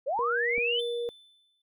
sine linear sweep, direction up, 486.3 to 3136 Hz, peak -26 dBFS, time 0.06-0.81 s, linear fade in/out 20 ms
sine tone, 475.1 Hz, A#4, 33 cents sharp, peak -29 dBFS, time 0.19-1.09 s, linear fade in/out 0 ms
clicks, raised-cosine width 2 ms, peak -29 dBFS, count 2, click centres 0.579 / 0.583 s
triangle tone with exponential decay, 3520 Hz, A7, in tune, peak -32 dBFS, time 0.79-1.62 s, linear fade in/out 5 ms, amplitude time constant 180 ms
effects none

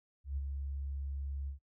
sine tone with ADSR envelope, 69.3 Hz, C#2, in tune, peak -32 dBFS, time 0.24-1.59 s, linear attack 130 ms, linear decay 30 ms, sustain -4 dB, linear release 110 ms, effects noise-tail reverb RT60 0.1 s tail -24 dB re dry

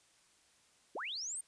sine linear sweep, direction up, 246.9 to 9060 Hz, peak -38 dBFS, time 0.95-1.41 s, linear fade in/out 5 ms, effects white hiss -68 dBFS RMS until 1.47 s + resampled to 22050 Hz

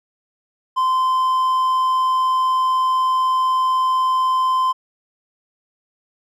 triangle tone, 1034 Hz, C6, 21 cents flat, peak -13 dBFS, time 0.76-4.73 s, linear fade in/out 20 ms, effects none

